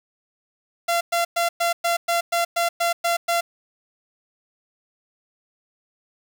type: tone bursts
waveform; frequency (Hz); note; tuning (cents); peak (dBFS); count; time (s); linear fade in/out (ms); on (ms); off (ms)
sawtooth; 685; F5; -34; -15; 11; 0.88-3.41; 10; 130; 110
effects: 7-bit